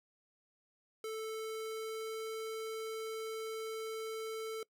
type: tone with pitch glide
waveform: square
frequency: 440 to 442.5 Hz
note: A4 to A4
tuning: 0 to +10 cents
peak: -39 dBFS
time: 1.04-4.63 s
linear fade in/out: 2 ms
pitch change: +10 cents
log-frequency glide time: 1.27-2.23 s
effects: noise-tail reverb RT60 0.1 s tail -23 dB re dry